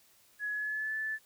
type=tone with pitch glide; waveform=sine; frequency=1684 to 1747.4 Hz; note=G#6 to A6; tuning=+24 to -12 cents; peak=-32 dBFS; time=0.39-1.19 s; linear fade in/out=50 ms; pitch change=+64 cents; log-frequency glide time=0.5-0.95 s; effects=white hiss -64 dBFS RMS until 1.25 s